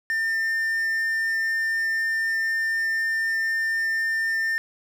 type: tone with quantisation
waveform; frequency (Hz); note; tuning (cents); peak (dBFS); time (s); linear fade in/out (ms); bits
triangle; 1801; A6; +40; -20; 0.1-4.58; 0; 8
effects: none